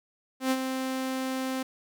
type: tone with ADSR envelope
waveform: sawtooth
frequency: 261.6 Hz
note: C4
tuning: in tune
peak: -18 dBFS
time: 0.4-1.63 s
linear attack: 110 ms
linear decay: 49 ms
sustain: -7 dB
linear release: 7 ms
effects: none